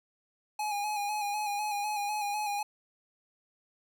square tone with vibrato, 830.6 Hz, G#5, in tune, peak -31 dBFS, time 0.59-2.63 s, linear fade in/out 5 ms, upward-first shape square, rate 4 Hz, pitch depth 32 cents each way, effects none

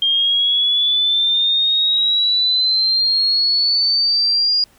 sine exponential sweep, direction up, 3200 to 4859 Hz, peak -13 dBFS, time 0.02-4.64 s, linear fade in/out 2 ms, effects pink hiss -53 dBFS RMS until 4.78 s

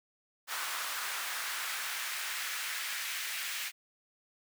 pink noise with high-pass filter sweep, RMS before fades -37 dBFS, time 0.47-3.72 s, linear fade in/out 50 ms, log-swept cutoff 1200 to 2100 Hz, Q 1.6, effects none

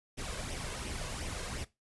pink noise with flanger, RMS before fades -39 dBFS, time 0.17-1.65 s, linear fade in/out 20 ms, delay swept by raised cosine 0.34 to 1.94 ms, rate 2.8 Hz, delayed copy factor +0.55, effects noise-tail reverb RT60 0.2 s tail -17 dB re dry + resampled to 24000 Hz

